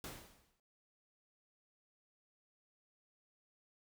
pink noise with exponential decay, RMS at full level -44 dBFS, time 0.04-0.6 s, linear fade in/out 2 ms, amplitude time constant 120 ms, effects none

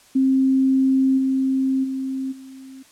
sine tone with level steps, 265.2 Hz, C4, 23 cents sharp, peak -14 / -17 / -23 / -37 dBFS, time 0.15-2.83 s, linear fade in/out 10 ms, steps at 1.17 / 1.83 / 2.31 s, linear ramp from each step 20 ms, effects white hiss -52 dBFS RMS until 2.91 s + low-pass 10000 Hz 12 dB/octave

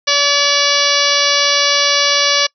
harmonic tone with a mistuned harmonic, 573 Hz, D5, 43 cents flat, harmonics 1 / 2 / 3 / 4 / 5 / 6 / 7 / 8 / 9 / 10, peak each -20 / -20 / -20 / -20 / -20 / -20 / -20 / -20 / -20 / -20 dBFS, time 0.07-2.47 s, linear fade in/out 10 ms, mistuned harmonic 10, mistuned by +18 cents, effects noise-tail reverb RT60 0.1 s tail -25 dB re dry

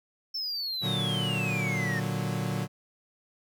triangle exponential sweep, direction down, 5380 to 1800 Hz, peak -29 dBFS, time 0.34-2 s, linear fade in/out 10 ms
40% pulse chord, Bb augmented, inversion none, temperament equal, 116.54 / 146.83 / 185 Hz, Bb2 / D3 / F#3, 0 / 0 / 0 cents, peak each -32 dBFS, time 0.81-2.68 s, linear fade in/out 50 ms
effects none

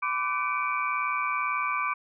sine tone cluster, 1008 / 1166 / 1521 / 2302 / 2424 Hz, B5 / D6 / F#6 / D7 / D#7, +35 / -13 / +47 / -35 / -46 cents, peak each -33 / -28 / -37 / -32 / -37 dBFS, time 0.02-1.94 s, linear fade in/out 10 ms, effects none

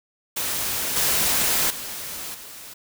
white noise with level steps, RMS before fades -26 / -21 / -33 / -40 dBFS, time 0.36-2.74 s, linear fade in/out 10 ms, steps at 0.96 / 1.7 / 2.34 s, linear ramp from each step 5 ms, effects none

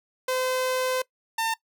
sawtooth tone pair in turn, 513 / 901.7 Hz, C5 / A5, -34 / +42 cents, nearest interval minor seventh, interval 976 cents, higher second, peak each -20 dBFS, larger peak neither, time 0.28-1.02 / 1.38-1.54 s, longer first, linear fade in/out 5 ms, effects noise-tail reverb RT60 0.1 s tail -21 dB re dry

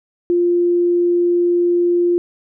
sine tone, 349.2 Hz, F4, in tune, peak -12 dBFS, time 0.3-2.18 s, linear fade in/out 0 ms, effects none

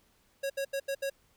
square tone bursts at uneven times, 549 Hz, C#5, 17 cents flat, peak -31 dBFS, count 5, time 0.43-0.5 / 0.57-0.65 / 0.73-0.8 / 0.88-0.95 / 1.02-1.1 s, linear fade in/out 10 ms, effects pink hiss -68 dBFS RMS until 1.36 s

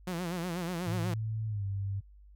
sawtooth tone with vibrato, 174.61 Hz, F3, in tune, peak -29 dBFS, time 0.07-1.14 s, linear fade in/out 5 ms, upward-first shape sine, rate 8.2 Hz, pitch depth 100 cents each way
sine tone with pitch glide, 110 to 98.57 Hz, A2 to G2, 0 to +10 cents, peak -31 dBFS, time 0.86-2.01 s, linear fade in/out 20 ms, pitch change -190 cents, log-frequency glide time 1.47-1.64 s
effects added 50 Hz sine -52 dBFS peak until 2.35 s

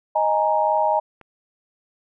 sine chord, D# suspended fourth, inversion none, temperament just, 622.3 / 829.7 / 933.4 Hz, D#5 / G#5 / A#5, 0 / -2 / +2 cents, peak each -21 dBFS, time 0.15-1 s, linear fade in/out 10 ms
clicks, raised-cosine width 0.5 ms, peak -36 / -29 dBFS, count 2, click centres 0.776 / 1.213 s
effects none

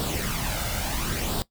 pink noise with flanger, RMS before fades -28 dBFS, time 0-1.42 s, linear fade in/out 0 ms, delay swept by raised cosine 0.23 to 1.43 ms, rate 0.73 Hz, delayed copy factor +0.55, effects noise-tail reverb RT60 0.1 s tail -18 dB re dry

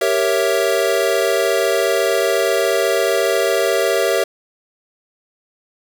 square chord, G diminished seventh, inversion none, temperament equal, 392 / 466.2 / 554.4 / 659.3 Hz, G4 / Bb4 / Db5 / Fb5, 0 / 0 / 0 / 0 cents, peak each -21 dBFS, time 0.01-4.24 s, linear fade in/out 5 ms, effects none

